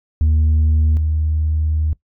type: tone pair in turn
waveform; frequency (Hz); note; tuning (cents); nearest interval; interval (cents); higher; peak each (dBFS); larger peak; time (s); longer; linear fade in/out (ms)
sine; 77.6 / 77.6; D#2 / D#2; -4 / -4; unison; 0; neither; -9 / -14; first; 0.21-0.97 / 0.97-1.93; second; 0
effects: noise-tail reverb RT60 0.1 s tail -20 dB re dry + tanh soft clip ceiling -10 dBFS